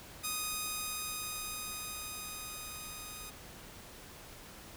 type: tone with level ramp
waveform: 5% pulse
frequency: 1244.5 Hz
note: D#6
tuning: in tune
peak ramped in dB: -22 to -33 dBFS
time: 0.23-3.31 s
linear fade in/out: 20 ms
effects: pink hiss -51 dBFS RMS until 4.76 s